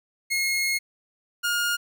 sawtooth tone pair in turn, 2159 / 1421.9 Hz, C#7 / F6, -46 / +31 cents, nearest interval perfect fifth, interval 723 cents, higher first, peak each -19 dBFS, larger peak neither, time 0.3-0.79 / 1.43-1.77 s, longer first, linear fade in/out 20 ms, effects none

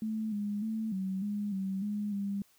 sine tone with pitch steps, 218.6 / 205.7 / 220.6 / 190.1 / 206 / 192.1 / 207.4 / 199.8 Hz, A3 / G#3 / A3 / F#3 / G#3 / G3 / G#3 / G3, -11 / -16 / +5 / +47 / -14 / -35 / -2 / +33 cents, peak -31 dBFS, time 0.02-2.42 s, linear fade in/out 2 ms, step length 300 ms, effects white hiss -66 dBFS RMS until 2.58 s

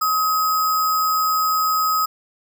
sine tone with sample-and-hold, 1266 Hz, D#6, 30 cents sharp, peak -16 dBFS, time 0.01-2.06 s, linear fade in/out 10 ms, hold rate 6300 Hz, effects none

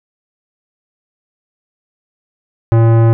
sine tone with tanh clipping, 114.3 Hz, A#2, 34 cents flat, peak -8 dBFS, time 2.72-3.13 s, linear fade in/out 0 ms, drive 18 dB, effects none

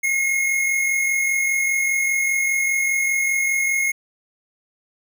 square tone pair together, 2156 / 2201 Hz, C#7 / C#7, -49 / -13 cents, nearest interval unison, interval 36 cents, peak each -19 / -30 dBFS, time 0.03-3.92 s, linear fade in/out 10 ms, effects none

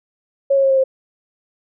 sine tone with pitch steps, 551 / 545.3 / 539.7 / 534.1 / 528.6 Hz, C#5 / C#5 / C#5 / C5 / C5, -11 / -29 / -46 / +36 / +18 cents, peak -11 dBFS, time 0.5-0.84 s, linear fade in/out 10 ms, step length 68 ms, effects none

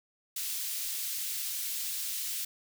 white high-pass noise, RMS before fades -35 dBFS, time 0.36-2.45 s, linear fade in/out 5 ms, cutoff 3000 Hz, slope 12 dB/octave, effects none

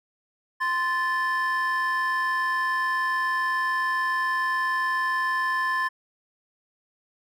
triangle tone pair together, 1040.6 / 1750 Hz, C6 / A6, -10 / -10 cents, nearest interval major sixth, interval 900 cents, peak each -23 dBFS, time 0.6-5.89 s, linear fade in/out 20 ms, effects tanh soft clip ceiling -15 dBFS

